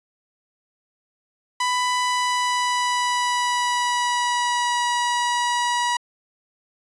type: tone with pitch glide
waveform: sawtooth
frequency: 994 to 966.8 Hz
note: B5 to B5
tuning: +11 to -37 cents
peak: -16 dBFS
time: 1.6-5.97 s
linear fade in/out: 5 ms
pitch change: -48 cents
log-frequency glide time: 2.01-4.86 s
effects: resampled to 22050 Hz

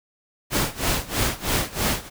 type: noise with tremolo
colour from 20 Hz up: pink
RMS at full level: -21 dBFS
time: 0.5-2.1 s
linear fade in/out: 50 ms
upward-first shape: sine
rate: 3.1 Hz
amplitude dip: 90%
effects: none

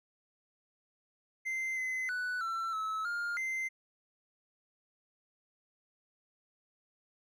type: tone with pitch steps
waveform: triangle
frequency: 2078 / 2043 / 1485 / 1344 / 1298 / 1410 / 2077 Hz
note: C7 / C7 / F#6 / E6 / E6 / F6 / C7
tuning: -12 / -42 / +6 / +33 / -27 / +16 / -13 cents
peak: -31 dBFS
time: 1.45-3.69 s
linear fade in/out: 20 ms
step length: 320 ms
effects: none

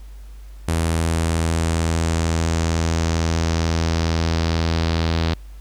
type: tone with low-pass filter sweep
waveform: sawtooth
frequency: 82.2 Hz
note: E2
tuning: 4 cents flat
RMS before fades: -20 dBFS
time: 0.68-5.34 s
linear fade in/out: 5 ms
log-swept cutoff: 10000 to 4300 Hz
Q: 2.4
effects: added 50 Hz sine -35 dBFS peak until 5.6 s + pink hiss -54 dBFS RMS until 5.6 s

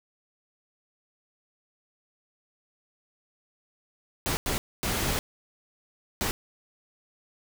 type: noise bursts at uneven times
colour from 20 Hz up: pink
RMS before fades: -28 dBFS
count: 4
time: 4.26-4.37 / 4.46-4.58 / 4.83-5.19 / 6.21-6.31 s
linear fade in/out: 0 ms
effects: none

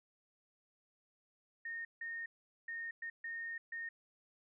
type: tone bursts at uneven times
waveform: sine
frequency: 1841 Hz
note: A#6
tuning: 22 cents flat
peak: -40 dBFS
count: 6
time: 1.65-1.85 / 2.01-2.26 / 2.68-2.91 / 3.02-3.1 / 3.24-3.58 / 3.72-3.89 s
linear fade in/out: 5 ms
effects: none

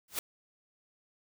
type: noise with exponential growth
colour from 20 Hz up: white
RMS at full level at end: -29 dBFS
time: 0.08-0.19 s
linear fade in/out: 2 ms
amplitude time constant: 23 ms
effects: none

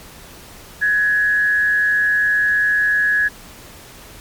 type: tone with frequency modulation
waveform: sine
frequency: 1679 Hz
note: G#6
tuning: 18 cents sharp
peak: -13 dBFS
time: 0.81-3.29 s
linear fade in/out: 20 ms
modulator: 163 Hz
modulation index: 0.35
effects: pink hiss -40 dBFS RMS until 4.2 s + MP3 96 kbps

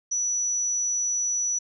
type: tone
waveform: sine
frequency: 5910 Hz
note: F#8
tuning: 3 cents flat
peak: -23 dBFS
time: 0.11-1.59 s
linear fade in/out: 10 ms
effects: none

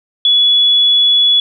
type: tone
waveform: sine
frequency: 3400 Hz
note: G#7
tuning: 40 cents sharp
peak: -7 dBFS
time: 0.25-1.4 s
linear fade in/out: 2 ms
effects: none

